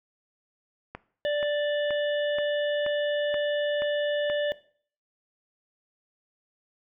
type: click train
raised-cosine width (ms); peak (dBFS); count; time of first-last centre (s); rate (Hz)
0.5; -21; 8; 0.95-4.299; 2.09
type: harmonic tone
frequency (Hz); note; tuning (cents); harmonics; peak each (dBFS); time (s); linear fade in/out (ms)
587.3; D5; 0; 1 / 3 / 5 / 6; -24 / -34 / -38 / -40; 1.25-4.52; 0
effects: noise-tail reverb RT60 0.5 s tail -18 dB re dry